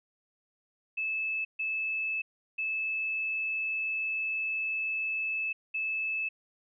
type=tone bursts at uneven times; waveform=sine; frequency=2613 Hz; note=E7; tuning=16 cents flat; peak=-29 dBFS; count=4; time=0.97-1.45 / 1.59-2.22 / 2.58-5.53 / 5.74-6.29 s; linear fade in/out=10 ms; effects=none